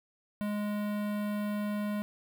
square tone with notch filter, 207.7 Hz, G#3, in tune, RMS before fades -33 dBFS, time 0.41-2.02 s, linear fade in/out 0 ms, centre 6000 Hz, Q 0.51, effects 10-bit

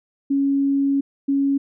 sine tone bursts at uneven times, 277.2 Hz, C#4, in tune, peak -16 dBFS, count 2, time 0.3-1.01 / 1.28-1.58 s, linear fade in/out 10 ms, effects none

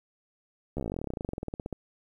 slowing click train, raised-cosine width 2 ms, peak -20 dBFS, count 30, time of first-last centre 0.77-1.727 s, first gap 13 ms, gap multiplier 1.06, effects 10-bit

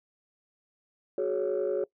sine chord, F# suspended second, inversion none, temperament equal with one note detuned, 370 / 420.6 / 554.4 Hz, F#4 / G#4 / C#5, 0 / +22 / 0 cents, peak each -29 dBFS, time 1.18-1.84 s, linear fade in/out 2 ms, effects noise-tail reverb RT60 0.1 s tail -22 dB re dry + tanh soft clip ceiling -21 dBFS

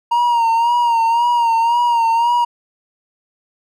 triangle tone with vibrato, 936 Hz, A#5, 7 cents sharp, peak -10 dBFS, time 0.11-2.45 s, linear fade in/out 10 ms, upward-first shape sine, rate 1.9 Hz, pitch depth 51 cents each way, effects none

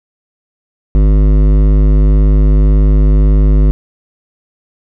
sine tone with hard clipping, 50.9 Hz, G#1, 34 cents flat, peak -7 dBFS, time 0.95-3.71 s, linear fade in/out 0 ms, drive 14 dB, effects none

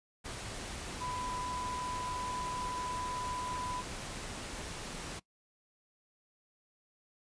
sine tone in noise, 997 Hz, B5, 16 cents sharp, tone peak -37 dBFS, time 1-3.82 s, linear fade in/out 20 ms, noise pink, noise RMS -42 dBFS, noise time 0.24-5.2 s, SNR +2 dB, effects noise-tail reverb RT60 0.1 s tail -21 dB re dry + resampled to 22050 Hz

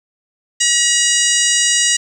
harmonic tone, 960 Hz, B5, 49 cents flat, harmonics 2 / 3 / 4 / 5 / 6 / 7 / 8 / 9, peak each -20 / -19 / -22 / -23 / -19 / -19 / -19 / -22 dBFS, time 0.6-1.97 s, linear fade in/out 10 ms, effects 7-bit

